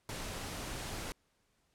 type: noise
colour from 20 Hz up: pink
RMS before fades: -41 dBFS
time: 0.09-1.12 s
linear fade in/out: 0 ms
effects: pink hiss -75 dBFS RMS until 1.74 s + low-pass 11000 Hz 12 dB/octave